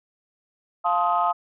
sine chord, F dominant seventh, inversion none, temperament just, 698.5 / 873.1 / 1047.7 / 1257.2 Hz, F5 / A5 / C6 / Eb6, 0 / -14 / +2 / +18 cents, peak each -23 / -24 / -26 / -23 dBFS, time 0.84-1.33 s, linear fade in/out 20 ms, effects tanh soft clip ceiling -10 dBFS

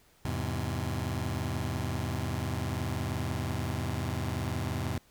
sawtooth chord, E augmented, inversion none, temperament just, 82.41 / 103.01 / 128.76 Hz, E2 / G#2 / B#2, 0 / -14 / -27 cents, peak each -31 dBFS, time 0.25-4.98 s, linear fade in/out 0 ms, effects pink hiss -63 dBFS RMS until 5.1 s

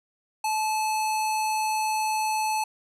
square tone with low-pass filter, 866 Hz, A5, 28 cents flat, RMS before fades -26 dBFS, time 0.44-2.64 s, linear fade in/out 5 ms, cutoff 11000 Hz, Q 1.4, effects none

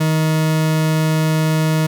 40% pulse tone, 157.3 Hz, D#3, 19 cents sharp, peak -13 dBFS, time 0-1.87 s, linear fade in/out 10 ms, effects none

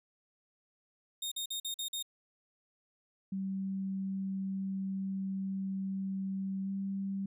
sawtooth tone bursts, 3689 Hz, A#7, 19 cents flat, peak -32 dBFS, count 6, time 1.22-2.026 s, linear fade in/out 5 ms, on 96 ms, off 46 ms
sine tone with pitch glide, 192.7 to 195.28 Hz, G3 to G3, -29 to -6 cents, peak -33 dBFS, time 3.32-7.26 s, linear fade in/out 5 ms, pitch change +23 cents, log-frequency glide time 6.63-6.7 s
effects none

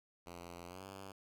5% pulse tone with pitch glide, 86.8 to 96.87 Hz, F2 to G2, -10 to -20 cents, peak -37 dBFS, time 0.26-1.12 s, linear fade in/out 5 ms, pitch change +190 cents, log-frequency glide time 0.65-0.86 s, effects none

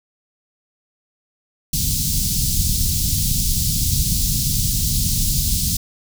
pink band-stop noise, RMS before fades -19 dBFS, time 1.73-5.77 s, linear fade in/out 5 ms, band 180 to 4400 Hz, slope 24 dB/octave, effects none

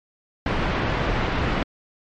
pink low-pass noise, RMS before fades -23 dBFS, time 0.46-1.63 s, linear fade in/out 2 ms, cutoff 2500 Hz, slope 12 dB/octave, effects low-pass 5000 Hz 12 dB/octave + MP3 48 kbps

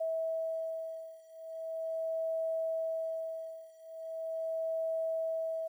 sine beating tone pair, 649 / 649.4 Hz, E5 / E5, -27 / -26 cents, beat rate 0.4 Hz, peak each -36 / -37 dBFS, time 0-5.68 s, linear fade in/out 10 ms, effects 11-bit

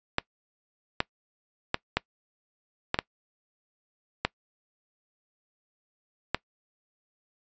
clicks, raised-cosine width 0.3 ms, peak -7 dBFS, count 8, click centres 0.184 / 1.004 / 1.744 / 1.97 / 2.944 / 2.989 / 4.25 / 6.346 s, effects noise-tail reverb RT60 0.1 s tail -23 dB re dry + resampled to 16000 Hz

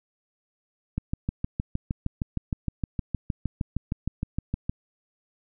click train, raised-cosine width 5 ms, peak -14 dBFS, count 25, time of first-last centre 0.98-4.695 s, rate 6.46 Hz, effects none

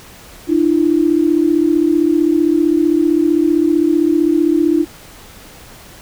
sine tone pair together, 302.2 / 337.7 Hz, D4 / E4, +50 / +42 cents, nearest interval major second, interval 192 cents, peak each -13 dBFS, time 0.47-4.86 s, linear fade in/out 50 ms, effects pink hiss -39 dBFS RMS until 6.01 s

